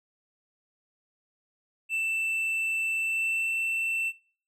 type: tone with pitch glide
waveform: triangle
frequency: 2662 to 2679 Hz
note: E7 to E7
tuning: +16 to +27 cents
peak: -24 dBFS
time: 1.89-4.13 s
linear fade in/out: 50 ms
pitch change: +11 cents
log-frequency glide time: 2.97-3.55 s
effects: noise-tail reverb RT60 0.5 s tail -25 dB re dry